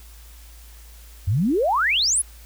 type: exponential sweep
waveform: sine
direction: up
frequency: 84.8 to 11175 Hz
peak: -17 dBFS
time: 1.27-2.22 s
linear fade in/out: 10 ms
effects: added 56 Hz sine -42 dBFS peak until 2.45 s + white hiss -50 dBFS RMS until 2.45 s